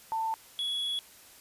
sine / triangle tone pair in turn, 892 / 3368 Hz, A5 / G#7, +23 / +24 cents, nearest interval octave + major seventh, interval 2301 cents, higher second, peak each -28 / -28 dBFS, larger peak neither, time 0.12-0.34 / 0.59-0.99 s, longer second, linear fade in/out 0 ms, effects white hiss -54 dBFS RMS until 1.4 s + resampled to 32000 Hz

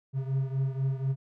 triangle beating tone pair, 133 / 137.1 Hz, C3 / C#3, +29 / -19 cents, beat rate 4.1 Hz, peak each -26 / -30 dBFS, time 0.13-1.16 s, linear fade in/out 50 ms, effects none

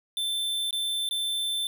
square tone with dropouts, 3544 Hz, A7, 12 cents sharp, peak -27 dBFS, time 0.17-1.67 s, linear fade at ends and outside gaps 1 ms, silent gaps 0.708-0.728 / 1.09-1.11 s, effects none

